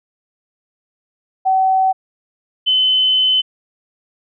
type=tone pair in turn; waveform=sine; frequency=760 / 3040 Hz; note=F#5 / F#7; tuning=+46 / +46 cents; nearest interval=2 octaves; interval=2400 cents; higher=second; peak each=-11 dBFS; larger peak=neither; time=1.45-1.93 / 2.66-3.42 s; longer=second; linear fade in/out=20 ms; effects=none